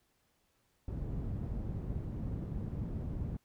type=low-pass noise; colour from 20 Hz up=white; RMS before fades=-38 dBFS; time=0.88-3.37 s; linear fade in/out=2 ms; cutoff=140 Hz; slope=12 dB/octave; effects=pink hiss -75 dBFS RMS until 3.44 s